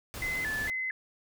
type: noise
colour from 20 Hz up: pink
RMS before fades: -40 dBFS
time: 0.14-0.7 s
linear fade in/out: 0 ms
type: tone with vibrato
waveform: sine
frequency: 1886 Hz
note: A#6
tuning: 20 cents sharp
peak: -30 dBFS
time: 0.22-0.91 s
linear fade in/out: 2 ms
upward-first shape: square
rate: 2.2 Hz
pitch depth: 140 cents each way
effects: none